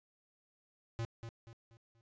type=tone with echo; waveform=square; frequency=115.2 Hz; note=A#2; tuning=20 cents flat; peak=-36 dBFS; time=0.99-1.05 s; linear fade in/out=0 ms; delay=240 ms; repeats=4; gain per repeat=-8 dB; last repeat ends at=2.01 s; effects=resampled to 16000 Hz